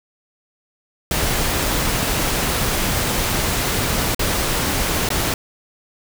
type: noise with dropouts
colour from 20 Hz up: pink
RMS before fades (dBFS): -20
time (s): 1.11-5.34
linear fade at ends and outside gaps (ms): 2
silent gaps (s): 4.147-4.193 / 5.09-5.103
effects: none